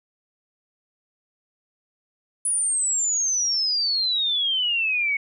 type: exponential sweep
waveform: sine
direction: down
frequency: 9956 to 2202 Hz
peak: -20 dBFS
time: 2.45-5.17 s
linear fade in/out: 5 ms
effects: none